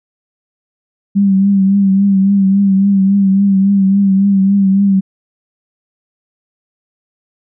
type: tone with vibrato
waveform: sine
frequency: 196 Hz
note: G3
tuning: in tune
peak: -7 dBFS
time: 1.15-5.01 s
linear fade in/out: 20 ms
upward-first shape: triangle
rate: 3.6 Hz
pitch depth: 51 cents each way
effects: none